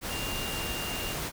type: tone in noise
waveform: sine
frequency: 2800 Hz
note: F7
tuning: 4 cents sharp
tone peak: -37 dBFS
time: 0.08-1.16 s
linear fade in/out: 50 ms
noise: pink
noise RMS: -34 dBFS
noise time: 0.01-1.32 s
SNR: -6 dB
effects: none